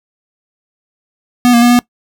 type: tone with pitch steps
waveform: square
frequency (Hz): 245.2 / 236 / 241.5 / 243.3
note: B3 / A#3 / B3 / B3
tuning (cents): -12 / +22 / -39 / -26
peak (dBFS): -6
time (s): 1.45-1.79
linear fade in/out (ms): 0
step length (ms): 85
effects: noise-tail reverb RT60 0.1 s tail -22 dB re dry